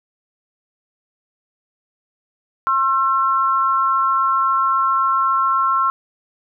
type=tone pair together; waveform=sine; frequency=1070 / 1346.3 Hz; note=C6 / E6; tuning=+38 / +36 cents; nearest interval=major third; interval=398 cents; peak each=-17 dBFS; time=2.67-5.9 s; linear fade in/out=0 ms; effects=none